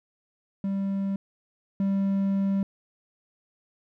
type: tone pair in turn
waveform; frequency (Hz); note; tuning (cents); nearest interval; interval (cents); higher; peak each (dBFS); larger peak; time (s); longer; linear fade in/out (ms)
triangle; 196 / 196; G3 / G3; 0 / 0; unison; 0; neither; -23 / -20; second; 0.64-1.16 / 1.8-2.63; second; 2
effects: none

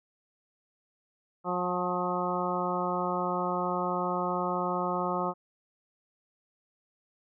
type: harmonic tone with a mistuned harmonic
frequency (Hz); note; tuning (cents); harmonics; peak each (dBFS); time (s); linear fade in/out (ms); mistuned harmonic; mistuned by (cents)
179.7; F3; +50; 1 / 2 / 3 / 4 / 5 / 6 / 7; -35 / -35 / -35 / -35 / -35 / -35 / -35; 1.44-5.34; 50; 5; -30
effects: none

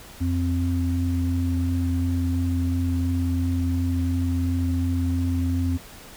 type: tone pair together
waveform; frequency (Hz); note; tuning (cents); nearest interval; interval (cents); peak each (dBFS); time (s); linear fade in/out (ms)
sine; 86.25 / 261.6; F2 / C4; -21 / 0; octave + perfect fifth; 1921; -22 / -25; 0.2-5.78; 20
effects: pink hiss -44 dBFS RMS until 6.16 s

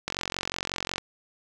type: click train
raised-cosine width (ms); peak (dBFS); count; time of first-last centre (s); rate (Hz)
0.2; -11; 42; 0.08-0.981; 45.5
effects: none

